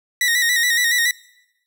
sawtooth tone with vibrato, 1911 Hz, A#6, 43 cents sharp, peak -12 dBFS, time 0.21-1.11 s, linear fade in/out 2 ms, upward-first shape square, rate 7.1 Hz, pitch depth 48 cents each way, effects noise-tail reverb RT60 0.9 s tail -22 dB re dry

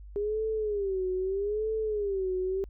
sine tone with vibrato, 403 Hz, G4, 48 cents sharp, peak -27 dBFS, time 0.16-2.64 s, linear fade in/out 0 ms, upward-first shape sine, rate 0.79 Hz, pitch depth 150 cents each way, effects added 50 Hz sine -43 dBFS peak until 2.69 s

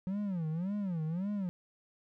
triangle tone with vibrato, 180 Hz, F#3, 47 cents flat, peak -30 dBFS, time 0.07-1.49 s, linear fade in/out 0 ms, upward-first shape sine, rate 1.8 Hz, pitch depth 250 cents each way, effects none

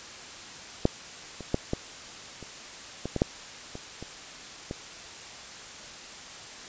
clicks, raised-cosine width 2 ms, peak -6 / -25 / -10 / -13 / -28 / -18 / -15 / -7 / -24 / -24 / -19 dBFS, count 11, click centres 0.854 / 1.407 / 1.544 / 1.734 / 2.427 / 3.056 / 3.163 / 3.219 / 3.754 / 4.026 / 4.711 s, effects white hiss -43 dBFS RMS until 6.68 s + resampled to 16000 Hz

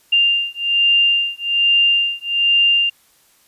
sine beating tone pair, 2794 / 2795.2 Hz, F7 / F7, 0 / +1 cents, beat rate 1.2 Hz, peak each -16 dBFS, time 0.12-2.9 s, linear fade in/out 10 ms, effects white hiss -55 dBFS RMS until 3.47 s + resampled to 32000 Hz

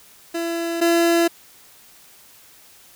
30% pulse tone pair in turn, 336 / 338.1 Hz, E4 / E4, +33 / +44 cents, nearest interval unison, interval 11 cents, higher second, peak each -20 / -12 dBFS, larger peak second, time 0.34-0.81 / 0.81-1.28 s, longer neither, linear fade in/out 10 ms, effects white hiss -49 dBFS RMS until 2.95 s

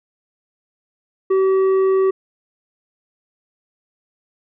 triangle tone with tanh clipping, 382.3 Hz, G4, 43 cents flat, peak -14 dBFS, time 1.3-2.11 s, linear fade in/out 10 ms, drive 11 dB, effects none

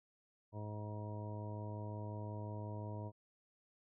harmonic tone, 105.6 Hz, G#2, 29 cents sharp, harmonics 1 / 2 / 3 / 4 / 5 / 6 / 7 / 9, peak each -43 / -52 / -53 / -55 / -55 / -53 / -62 / -53 dBFS, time 0.52-3.12 s, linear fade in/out 50 ms, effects none

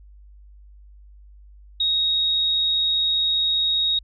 sine tone, 3765 Hz, A#7, 16 cents sharp, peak -18 dBFS, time 1.8-3.99 s, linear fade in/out 5 ms, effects added 50 Hz sine -44 dBFS peak until 4.03 s

